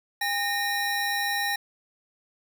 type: tone cluster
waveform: square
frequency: 811 / 1841 / 3922 Hz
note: G#5 / A#6 / B7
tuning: -41 / -22 / -13 cents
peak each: -31 / -28 / -33 dBFS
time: 0.21-1.56 s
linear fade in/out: 5 ms
effects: none